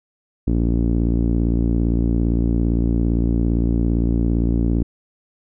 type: tone with low-pass filter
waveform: sawtooth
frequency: 57.6 Hz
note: A#1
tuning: 20 cents flat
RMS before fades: -18 dBFS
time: 0.47-4.83 s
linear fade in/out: 5 ms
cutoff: 290 Hz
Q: 2.6
effects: none